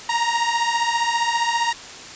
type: beating tone pair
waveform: sawtooth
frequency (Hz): 928 / 943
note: A#5 / A#5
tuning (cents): -8 / +20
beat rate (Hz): 15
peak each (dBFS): -18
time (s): 0.09-1.73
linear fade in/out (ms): 5
effects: white hiss -37 dBFS RMS until 2.15 s + resampled to 16000 Hz